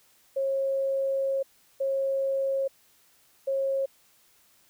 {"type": "tone bursts at uneven times", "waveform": "sine", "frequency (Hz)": 542, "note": "C#5", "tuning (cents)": -39, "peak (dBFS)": -24, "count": 3, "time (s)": [[0.36, 1.43], [1.8, 2.68], [3.47, 3.86]], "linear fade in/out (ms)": 10, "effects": ["white hiss -62 dBFS RMS until 4.69 s"]}